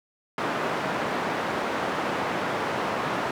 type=band-pass noise; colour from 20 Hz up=white; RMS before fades=-28 dBFS; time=0.38-3.31 s; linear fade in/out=2 ms; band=170 to 1200 Hz; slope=12 dB/octave; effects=none